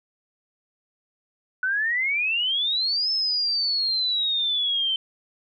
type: exponential two-way sweep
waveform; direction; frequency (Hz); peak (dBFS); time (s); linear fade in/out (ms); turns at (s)
sine; up then down; 1480 to 5274 to 3081; -21; 1.63-4.96; 2; 3.11
effects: none